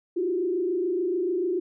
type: tone with frequency modulation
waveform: sine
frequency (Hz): 359.2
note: F4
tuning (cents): +49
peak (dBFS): -23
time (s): 0.16-1.6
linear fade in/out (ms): 10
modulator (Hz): 26.9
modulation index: 1
effects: none